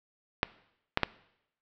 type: clicks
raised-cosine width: 0.3 ms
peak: -7 dBFS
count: 3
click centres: 0.431 / 0.974 / 1.033 s
effects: noise-tail reverb RT60 0.8 s tail -20 dB re dry + low-pass 5000 Hz 12 dB/octave